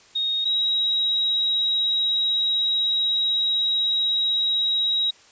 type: tone pair in turn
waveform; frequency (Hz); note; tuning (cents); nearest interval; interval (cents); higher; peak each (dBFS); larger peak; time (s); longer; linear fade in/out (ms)
sine; 3729 / 3829; A#7 / A#7; 0 / +46; unison; 46; second; -21 / -19; second; 0.15-0.45 / 0.45-5.11; second; 10
effects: white hiss -52 dBFS RMS until 5.31 s + resampled to 16000 Hz